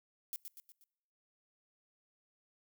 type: noise with echo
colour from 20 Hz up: violet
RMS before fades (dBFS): -40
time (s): 0.33-0.36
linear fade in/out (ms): 0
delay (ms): 120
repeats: 4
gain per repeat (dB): -6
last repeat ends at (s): 0.84
effects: noise-tail reverb RT60 1.0 s tail -26 dB re dry